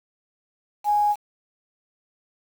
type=tone with quantisation; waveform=sine; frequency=830.6 Hz; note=G#5; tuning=in tune; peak=-17 dBFS; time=0.84-1.16 s; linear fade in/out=50 ms; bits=7; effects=none